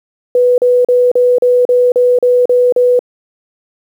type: tone bursts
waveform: sine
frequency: 493.9 Hz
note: B4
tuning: in tune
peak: -6 dBFS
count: 10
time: 0.35-2.992 s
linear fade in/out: 2 ms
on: 230 ms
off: 38 ms
effects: 7-bit